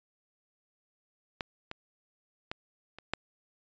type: clicks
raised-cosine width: 0.3 ms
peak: -17 / -22 / -19 / -29 / -13 dBFS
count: 5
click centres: 1.408 / 1.714 / 2.515 / 2.986 / 3.136 s
effects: resampled to 16000 Hz